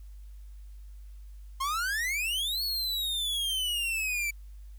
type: exponential two-way sweep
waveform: 45% pulse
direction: up then down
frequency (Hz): 1046.5 to 4435 to 2305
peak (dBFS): -28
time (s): 1.6-4.31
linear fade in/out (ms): 10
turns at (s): 2.63
effects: added 50 Hz sine -43 dBFS peak until 4.78 s + white hiss -68 dBFS RMS until 4.78 s